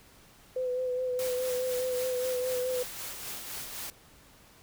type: tone with vibrato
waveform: sine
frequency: 505 Hz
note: B4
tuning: 39 cents sharp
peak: -28 dBFS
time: 0.56-2.83 s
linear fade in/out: 5 ms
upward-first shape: sine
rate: 4.8 Hz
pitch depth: 26 cents each way
type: noise with tremolo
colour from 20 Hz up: white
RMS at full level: -38 dBFS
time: 1.19-3.9 s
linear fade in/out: 0 ms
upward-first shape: sine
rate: 3.9 Hz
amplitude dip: 40%
effects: pink hiss -57 dBFS RMS until 4.62 s